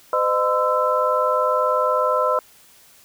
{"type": "tone cluster", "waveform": "sine", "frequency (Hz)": [510, 610, 1022, 1324], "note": ["C5", "D#5", "C6", "E6"], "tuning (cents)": [-44, -34, -41, 7], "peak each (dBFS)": -22, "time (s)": [0.13, 2.39], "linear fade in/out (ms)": 2, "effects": ["white hiss -51 dBFS RMS until 3.04 s"]}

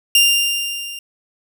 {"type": "tone with level ramp", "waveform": "sawtooth", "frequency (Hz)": 2794, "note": "F7", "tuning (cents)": 0, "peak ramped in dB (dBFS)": [-5, -26], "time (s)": [0.15, 0.99], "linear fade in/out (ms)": 2, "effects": []}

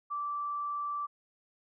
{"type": "tone", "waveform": "sine", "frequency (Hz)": 1166, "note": "D6", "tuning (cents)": -13, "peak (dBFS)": -32, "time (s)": [0.1, 1.07], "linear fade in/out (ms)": 20, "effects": []}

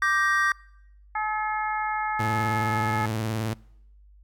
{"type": "chord", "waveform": "triangle", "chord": "G minor", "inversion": "second", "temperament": "just", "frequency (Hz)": [1176, 1568, 1881.6], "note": ["D6", "G6", "Bb6"], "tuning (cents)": [2, 0, 16], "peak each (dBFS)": [-23, -23, -23], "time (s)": [0.02, 0.52], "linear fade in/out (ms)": 2}
{"type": "harmonic tone", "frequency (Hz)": 428.5, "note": "A4", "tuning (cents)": -46, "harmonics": [2, 3, 4, 5], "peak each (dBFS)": [-27, -31, -33, -35], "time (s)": [1.15, 3.06], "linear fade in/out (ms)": 5}
{"type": "tone with vibrato", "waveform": "sawtooth", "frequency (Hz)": 110, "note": "A2", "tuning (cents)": 0, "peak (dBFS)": -22, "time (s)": [2.19, 3.54], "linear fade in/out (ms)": 10, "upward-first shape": "sine", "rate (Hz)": 19, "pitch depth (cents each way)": 81}
{"effects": ["noise-tail reverb RT60 0.8 s tail -25 dB re dry", "added 50 Hz sine -50 dBFS peak until 4.23 s"]}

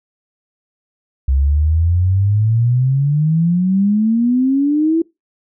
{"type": "exponential sweep", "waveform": "sine", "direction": "up", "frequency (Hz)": [65.41, 334.3], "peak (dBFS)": -11, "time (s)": [1.28, 5.02], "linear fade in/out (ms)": 5, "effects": ["noise-tail reverb RT60 0.2 s tail -22 dB re dry"]}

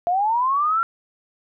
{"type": "linear sweep", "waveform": "sine", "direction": "up", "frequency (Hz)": [679, 1375], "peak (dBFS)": -17, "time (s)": [0.07, 0.83], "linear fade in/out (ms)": 0, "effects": []}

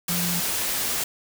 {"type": "tone in noise", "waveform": "sine", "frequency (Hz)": 174.61, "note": "F3", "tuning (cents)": 0, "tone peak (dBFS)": -27, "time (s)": [0.09, 0.4], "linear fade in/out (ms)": 5, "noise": "white", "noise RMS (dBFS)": -26, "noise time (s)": [0.08, 1.04], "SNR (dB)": -4, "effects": []}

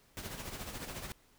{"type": "noise with tremolo", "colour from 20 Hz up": "pink", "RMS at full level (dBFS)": -41, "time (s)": [0.17, 1.12], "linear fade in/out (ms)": 0, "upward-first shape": "sine", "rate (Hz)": 14, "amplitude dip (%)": 55, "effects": ["pink hiss -66 dBFS RMS until 1.38 s"]}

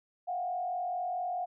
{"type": "tone with frequency modulation", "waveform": "sine", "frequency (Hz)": 720, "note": "F#5", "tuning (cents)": -47, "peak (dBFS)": -31, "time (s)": [0.27, 1.46], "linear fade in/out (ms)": 20, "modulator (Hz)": 44.5, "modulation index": 0.67, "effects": []}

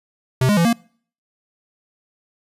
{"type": "tone with pitch steps", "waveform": "square", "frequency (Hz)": [129.4, 207, 169, 233.1], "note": ["C3", "G#3", "E3", "A#3"], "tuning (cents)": [-19, -5, 43, 0], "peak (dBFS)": -14, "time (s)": [0.41, 0.73], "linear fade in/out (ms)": 5, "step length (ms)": 80, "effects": ["noise-tail reverb RT60 0.5 s tail -25 dB re dry", "resampled to 32000 Hz"]}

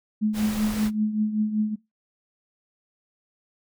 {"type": "tone with tremolo", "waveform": "sine", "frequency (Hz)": 213.7, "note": "G#3", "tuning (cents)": 50, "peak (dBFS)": -18, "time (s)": [0.21, 1.76], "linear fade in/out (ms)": 20, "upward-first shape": "triangle", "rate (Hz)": 5.2, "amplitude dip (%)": 70}
{"type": "noise", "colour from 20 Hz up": "pink", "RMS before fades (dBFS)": -34, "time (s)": [0.33, 0.91], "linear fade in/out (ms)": 50}
{"effects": ["noise-tail reverb RT60 0.2 s tail -22 dB re dry"]}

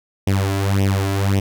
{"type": "tone with flanger", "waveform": "sawtooth", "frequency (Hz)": 98, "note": "G2", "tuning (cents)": 0, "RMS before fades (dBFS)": -18, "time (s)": [0.27, 1.4], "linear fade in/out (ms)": 5, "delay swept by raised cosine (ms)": [0.34, 3.04], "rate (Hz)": 1.8, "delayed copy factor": 0.85, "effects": []}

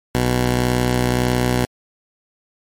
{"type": "tone pair together", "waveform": "10% pulse", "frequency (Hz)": [61.74, 123.48], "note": ["B1", "B2"], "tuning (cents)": [0, 0], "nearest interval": "octave", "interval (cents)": 1200, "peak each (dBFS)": -12, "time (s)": [0.15, 1.65], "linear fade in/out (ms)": 0, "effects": ["MP3 64 kbps"]}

